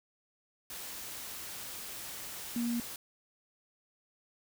sine tone in noise, 236.5 Hz, A#3, 25 cents sharp, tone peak -30 dBFS, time 2.56-2.8 s, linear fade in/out 2 ms, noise white, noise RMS -43 dBFS, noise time 0.7-2.96 s, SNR +10 dB, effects none

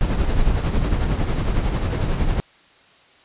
brown noise with tremolo, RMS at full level -17 dBFS, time 0.01-2.4 s, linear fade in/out 0 ms, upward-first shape triangle, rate 11 Hz, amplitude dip 55%, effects white hiss -52 dBFS RMS until 3.24 s + resampled to 8000 Hz

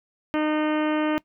harmonic tone, 306 Hz, D#4, 29 cents flat, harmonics 1 / 2 / 3 / 4 / 5 / 6 / 7 / 8 / 9 / 10, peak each -22 / -28 / -32 / -34 / -36 / -38 / -39 / -40 / -41 / -42 dBFS, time 0.34-1.18 s, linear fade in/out 0 ms, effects noise-tail reverb RT60 0.1 s tail -20 dB re dry

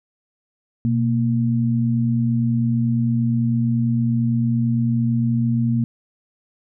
sine tone pair together, 122.7 / 231.6 Hz, B2 / A#3, -11 / -11 cents, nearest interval major seventh, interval 1100 cents, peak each -19 dBFS, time 0.85-5.84 s, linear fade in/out 0 ms, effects none

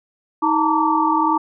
sine tone cluster, 317.2 / 888 / 929 / 1157 Hz, D#4 / A5 / A#5 / D6, +33 / +16 / -6 / -26 cents, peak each -20 dBFS, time 0.42-1.38 s, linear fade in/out 10 ms, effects none

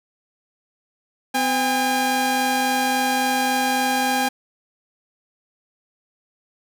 sawtooth tone pair together, 254.6 / 807.4 Hz, C4 / G#5, -47 / -49 cents, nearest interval octave + minor sixth, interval 1998 cents, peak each -20 / -16 dBFS, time 1.34-4.29 s, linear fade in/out 10 ms, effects none

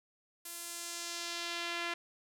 sawtooth tone with band-pass filter sweep, 342.7 Hz, F4, 33 cents flat, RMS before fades -40 dBFS, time 0.45-1.94 s, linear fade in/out 5 ms, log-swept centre 12000 to 2300 Hz, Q 1.1, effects none

